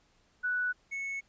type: tone pair in turn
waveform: sine / triangle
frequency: 1480 / 2203 Hz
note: F#6 / C#7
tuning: 0 / -11 cents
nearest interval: perfect fifth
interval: 689 cents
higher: second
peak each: -28 / -32 dBFS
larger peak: first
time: 0.43-0.73 / 0.91-1.21 s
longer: neither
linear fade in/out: 20 ms
effects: pink hiss -68 dBFS RMS until 1.28 s + resampled to 16000 Hz